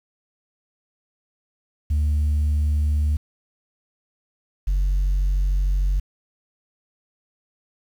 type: tone pair in turn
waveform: sine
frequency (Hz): 74.6 / 46.64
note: D2 / F#1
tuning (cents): +28 / +15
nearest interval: minor sixth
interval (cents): 813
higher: first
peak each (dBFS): -15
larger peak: neither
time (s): 1.9-3.17 / 4.67-6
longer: second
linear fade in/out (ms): 10
effects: tanh soft clip ceiling -16 dBFS + 8-bit